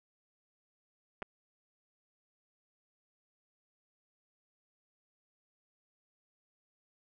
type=clicks; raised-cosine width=0.5 ms; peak=-24 dBFS; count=2; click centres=1.221 / 1.226 s; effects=none